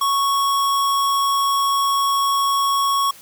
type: tone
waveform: square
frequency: 1108 Hz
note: C#6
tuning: 1 cent flat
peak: -17 dBFS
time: 0.01-3.11 s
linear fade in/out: 5 ms
effects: white hiss -44 dBFS RMS until 3.21 s